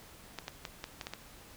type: clicks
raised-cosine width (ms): 0.2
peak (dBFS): -21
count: 7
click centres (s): 0.387 / 0.481 / 0.652 / 0.841 / 1.012 / 1.069 / 1.136
effects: pink hiss -54 dBFS RMS until 1.56 s